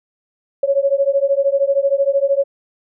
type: beating tone pair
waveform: sine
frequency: 548 / 561 Hz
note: C#5 / C#5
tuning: -20 / +21 cents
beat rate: 13 Hz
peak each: -16 dBFS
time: 0.63-2.44 s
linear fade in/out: 5 ms
effects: none